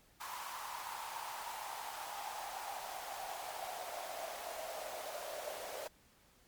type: noise with high-pass filter sweep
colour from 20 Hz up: pink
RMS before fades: -44 dBFS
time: 0.2-5.88 s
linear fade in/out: 10 ms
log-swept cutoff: 990 to 580 Hz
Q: 6
effects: pink hiss -67 dBFS RMS until 6.47 s + MP3 96 kbps